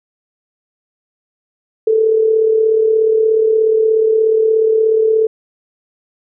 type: tone with amplitude modulation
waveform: sine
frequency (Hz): 440.7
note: A4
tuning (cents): +3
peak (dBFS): -7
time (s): 1.87-5.27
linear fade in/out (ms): 5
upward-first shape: sine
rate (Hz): 36.8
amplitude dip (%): 50
effects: none